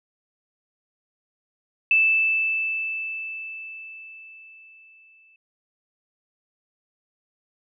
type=tone with exponential decay; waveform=sine; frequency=2637 Hz; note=E7; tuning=in tune; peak=-14 dBFS; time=1.91-5.36 s; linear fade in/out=2 ms; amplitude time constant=750 ms; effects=none